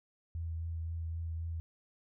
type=tone with vibrato; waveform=sine; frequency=82.41 Hz; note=E2; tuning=in tune; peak=-35 dBFS; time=0.35-1.6 s; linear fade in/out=0 ms; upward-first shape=triangle; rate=3.8 Hz; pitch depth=21 cents each way; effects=none